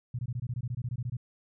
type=tone bursts; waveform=sine; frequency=122 Hz; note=B2; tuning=21 cents flat; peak=-30 dBFS; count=15; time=0.14-1.169 s; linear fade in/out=5 ms; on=49 ms; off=21 ms; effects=none